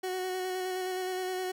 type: tone with vibrato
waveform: 30% pulse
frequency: 370 Hz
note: F#4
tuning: in tune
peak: -29 dBFS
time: 0.03-1.52 s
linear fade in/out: 10 ms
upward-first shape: square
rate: 9.6 Hz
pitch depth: 15 cents each way
effects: none

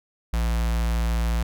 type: tone with notch filter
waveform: square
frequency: 57.1 Hz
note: A#1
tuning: 35 cents flat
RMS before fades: -23 dBFS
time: 0.33-1.43 s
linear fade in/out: 5 ms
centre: 350 Hz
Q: 1.2
effects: none

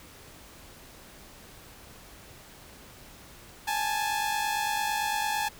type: tone pair together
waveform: sawtooth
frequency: 827 / 875.9 Hz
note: G#5 / A5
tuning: -8 / -8 cents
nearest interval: minor second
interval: 100 cents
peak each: -26 dBFS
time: 3.67-5.49 s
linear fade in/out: 10 ms
effects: pink hiss -50 dBFS RMS until 5.59 s

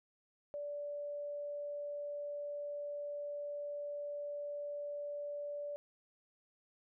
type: tone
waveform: sine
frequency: 581 Hz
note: D5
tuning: 19 cents flat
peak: -39 dBFS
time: 0.54-5.76 s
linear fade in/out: 0 ms
effects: none

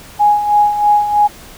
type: tone with tremolo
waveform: sine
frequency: 830.6 Hz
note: G#5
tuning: in tune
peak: -6 dBFS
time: 0.19-1.28 s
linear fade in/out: 20 ms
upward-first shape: sine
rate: 3.1 Hz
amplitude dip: 65%
effects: pink hiss -37 dBFS RMS until 1.57 s

